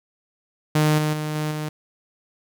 sawtooth tone with level steps, 152.8 Hz, D#3, 31 cents flat, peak -12 / -16 / -21 / -19 / -22 dBFS, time 0.75-1.69 s, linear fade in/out 5 ms, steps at 0.98 / 1.13 / 1.35 / 1.51 s, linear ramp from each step 5 ms, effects none

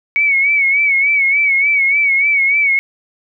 sine tone with vibrato, 2240 Hz, C#7, 18 cents sharp, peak -10 dBFS, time 0.16-2.79 s, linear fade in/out 0 ms, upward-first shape sine, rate 3.4 Hz, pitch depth 69 cents each way, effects none

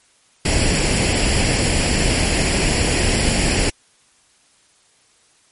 pink noise with comb filter, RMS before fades -17 dBFS, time 0.45-3.7 s, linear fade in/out 5 ms, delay 0.4 ms, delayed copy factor +0.6, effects white hiss -56 dBFS RMS until 5.51 s + MP3 48 kbps

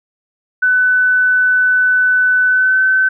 sine tone with pitch glide, 1500 to 1527.1 Hz, F#6 to G6, +23 to -46 cents, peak -9 dBFS, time 0.62-3.09 s, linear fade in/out 10 ms, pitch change +31 cents, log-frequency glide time 2.45-2.81 s, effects none

